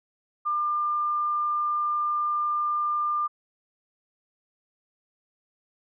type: tone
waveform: sine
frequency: 1198 Hz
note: D6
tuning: 34 cents sharp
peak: -23 dBFS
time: 0.45-3.28 s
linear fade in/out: 20 ms
effects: none